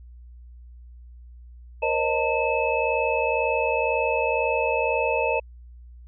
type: tone cluster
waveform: sine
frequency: 474.1 / 534 / 616 / 898 / 2595 Hz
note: A#4 / C5 / D#5 / A5 / E7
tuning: +29 / +35 / -17 / +35 / -28 cents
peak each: -27 dBFS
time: 1.82-5.4 s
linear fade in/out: 10 ms
effects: added 60 Hz sine -42 dBFS peak until 6.07 s